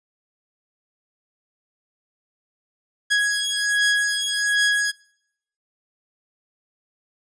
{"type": "beating tone pair", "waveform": "sawtooth", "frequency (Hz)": [1661.2, 1662.5], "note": ["G#6", "G#6"], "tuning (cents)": [0, 1], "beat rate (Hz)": 1.3, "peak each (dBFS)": -18, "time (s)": [3.1, 4.92], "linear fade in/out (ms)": 20, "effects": ["noise-tail reverb RT60 0.8 s tail -25 dB re dry", "resampled to 22050 Hz"]}